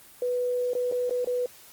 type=tone with dropouts; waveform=sine; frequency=493.9 Hz; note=B4; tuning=in tune; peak=-24 dBFS; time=0.22-1.46 s; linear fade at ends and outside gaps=2 ms; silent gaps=0.734-0.751 / 0.915-0.922 / 1.096-1.108 / 1.246-1.272 s; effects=white hiss -51 dBFS RMS until 1.72 s + Opus 24 kbps